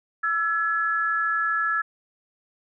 sine tone pair together, 1332.3 / 1700 Hz, E6 / G#6, +18 / +40 cents, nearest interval major third, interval 422 cents, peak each -24 dBFS, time 0.23-1.82 s, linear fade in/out 10 ms, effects none

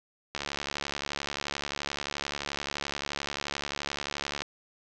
click train, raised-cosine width 0.2 ms, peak -14 dBFS, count 292, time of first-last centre 0.35-4.42 s, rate 71.5 Hz, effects low-pass 7000 Hz 12 dB/octave + 9-bit

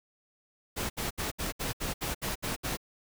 pink noise bursts, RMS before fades -33 dBFS, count 10, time 0.76-2.772 s, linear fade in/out 20 ms, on 140 ms, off 68 ms, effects none

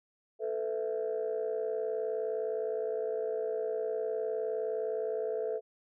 sine chord, A suspended second, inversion none, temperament equal with one note detuned, 440 / 499.6 / 659.3 Hz, A4 / B4 / E5, 0 / +20 / 0 cents, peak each -32 / -36 / -37 dBFS, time 0.39-5.61 s, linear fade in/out 50 ms, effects tanh soft clip ceiling -24 dBFS

